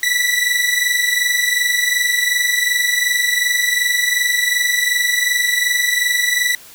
sawtooth tone pair together, 1950.3 / 1973 Hz, B6 / B6, -22 / -2 cents, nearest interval unison, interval 20 cents, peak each -14 dBFS, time 0.03-6.55 s, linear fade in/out 2 ms, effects white hiss -41 dBFS RMS until 6.74 s

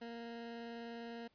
20% pulse tone with vibrato, 233.1 Hz, A#3, in tune, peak -40 dBFS, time 0.01-1.28 s, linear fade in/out 10 ms, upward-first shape sine, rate 20 Hz, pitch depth 12 cents each way, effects pink hiss -75 dBFS RMS until 1.34 s + resampled to 11025 Hz

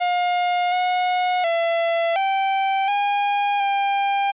45% pulse tone with pitch steps, 712 / 726 / 672 / 777 / 813 / 797 Hz, F5 / F#5 / E5 / G5 / G#5 / G5, +33 / -33 / +33 / -16 / -37 / +28 cents, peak -18 dBFS, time 0-4.32 s, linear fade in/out 20 ms, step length 720 ms, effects resampled to 8000 Hz

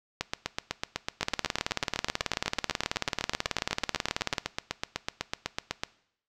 two click trains, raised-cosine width 0.2 ms, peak -11 / -9 dBFS, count 46 / 59, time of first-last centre 0.21-5.835 / 1.23-4.382 s, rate 8 / 18.4 Hz, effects noise-tail reverb RT60 0.7 s tail -20 dB re dry

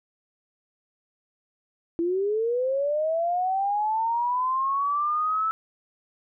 sine linear sweep, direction up, 329.6 to 1318.5 Hz, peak -22 dBFS, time 1.99-5.51 s, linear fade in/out 0 ms, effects none

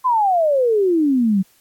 sine exponential sweep, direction down, 1046.5 to 184.1 Hz, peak -13 dBFS, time 0.04-1.43 s, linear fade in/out 20 ms, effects white hiss -56 dBFS RMS until 1.6 s + AAC 64 kbps

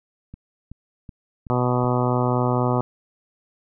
click train, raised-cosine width 5 ms, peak -25 dBFS, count 5, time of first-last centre 0.34-1.844 s, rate 2.66 Hz
harmonic tone, 124.1 Hz, B2, 9 cents sharp, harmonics 1 / 2 / 3 / 4 / 5 / 6 / 7 / 8 / 9 / 10, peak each -22 / -25 / -27 / -28 / -29 / -30 / -30 / -31 / -32 / -32 dBFS, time 1.5-2.81 s, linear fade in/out 0 ms
effects none

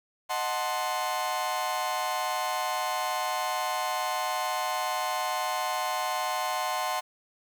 40% pulse chord, D# diminished seventh, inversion none, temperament equal, 622.3 / 740 / 880 / 1046.5 Hz, D#5 / F#5 / A5 / C6, 0 / 0 / 0 / 0 cents, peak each -36 / -31 / -34 / -31 dBFS, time 0.29-7.01 s, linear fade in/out 20 ms, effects 9-bit

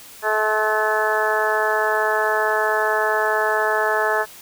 harmonic tone with a mistuned harmonic, 215.6 Hz, A3, 35 cents flat, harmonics 2 / 3 / 4 / 5 / 6 / 7 / 8, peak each -24 / -24 / -24 / -27 / -27 / -27 / -23 dBFS, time 0.22-4.26 s, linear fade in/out 50 ms, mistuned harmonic 5, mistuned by -15 cents, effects white hiss -42 dBFS RMS until 4.41 s

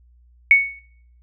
sine tone with exponential decay, 2220 Hz, C#7, 2 cents sharp, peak -5 dBFS, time 0.51-0.79 s, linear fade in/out 1 ms, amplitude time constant 59 ms, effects noise-tail reverb RT60 0.7 s tail -25 dB re dry + added 60 Hz sine -50 dBFS peak until 1.22 s

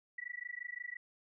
sine tone with amplitude modulation, 1950 Hz, B6, 23 cents flat, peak -37 dBFS, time 0.18-0.97 s, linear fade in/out 5 ms, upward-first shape sine, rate 25.7 Hz, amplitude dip 100%, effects none

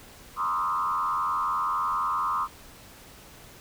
sine tone with frequency modulation, 1146 Hz, D6, 43 cents flat, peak -24 dBFS, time 0.36-2.48 s, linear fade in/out 50 ms, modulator 89.6 Hz, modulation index 1.7, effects pink hiss -49 dBFS RMS until 3.6 s

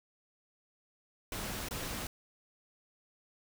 pink noise with dropouts, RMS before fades -39 dBFS, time 1.32-2.07 s, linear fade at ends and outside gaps 2 ms, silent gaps 1.686-1.709 s, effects none

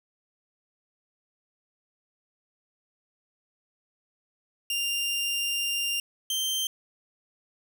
sawtooth tone pair in turn, 2794 / 3136 Hz, F7 / G7, 0 / 0 cents, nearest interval major second, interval 200 cents, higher second, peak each -23 dBFS, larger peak neither, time 4.7-6 / 6.3-6.67 s, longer first, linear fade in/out 2 ms, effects none

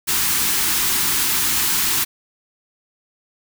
white band-stop noise, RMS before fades -19 dBFS, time 0.07-2.05 s, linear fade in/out 20 ms, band 410 to 820 Hz, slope 48 dB/octave, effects none

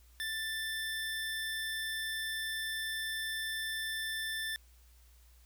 25% pulse tone, 1770 Hz, A6, 10 cents sharp, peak -31 dBFS, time 0.2-4.56 s, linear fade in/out 0 ms, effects added 60 Hz sine -58 dBFS peak until 5.45 s + white hiss -67 dBFS RMS until 5.45 s

